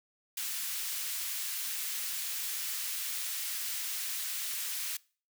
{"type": "high-pass noise", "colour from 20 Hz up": "white", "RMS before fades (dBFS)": -36, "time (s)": [0.37, 4.97], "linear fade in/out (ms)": 5, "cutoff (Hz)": 1800, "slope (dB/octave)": 12, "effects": ["noise-tail reverb RT60 0.4 s tail -23 dB re dry"]}